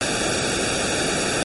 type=noise with comb filter; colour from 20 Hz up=pink; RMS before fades=-22 dBFS; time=0.01-1.43 s; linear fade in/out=0 ms; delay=0.97 ms; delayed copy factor=-0.95; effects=MP3 48 kbps